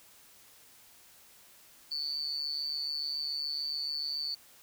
sine tone with amplitude modulation, 4502 Hz, C#8, 26 cents sharp, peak -28 dBFS, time 1.91-4.35 s, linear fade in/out 10 ms, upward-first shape sine, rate 147 Hz, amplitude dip 95%, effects white hiss -58 dBFS RMS until 4.62 s

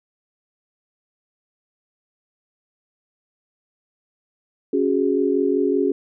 sine chord, C# suspended fourth, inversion none, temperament equal, 277.2 / 370 / 415.3 Hz, C#4 / F#4 / G#4, 0 / 0 / 0 cents, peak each -21 dBFS, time 4.73-5.92 s, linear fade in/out 5 ms, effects none

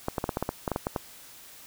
clicks, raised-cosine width 1 ms, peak -13 dBFS, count 12, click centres 0.084 / 0.182 / 0.241 / 0.292 / 0.371 / 0.426 / 0.491 / 0.678 / 0.717 / 0.761 / 0.869 / 0.962 s, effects white hiss -49 dBFS RMS until 1.66 s

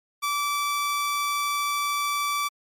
sawtooth tone, 1159 Hz, D6, 23 cents flat, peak -20 dBFS, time 0.22-2.49 s, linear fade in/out 20 ms, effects MP3 64 kbps

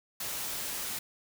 white noise, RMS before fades -36 dBFS, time 0.2-0.99 s, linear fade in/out 5 ms, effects none

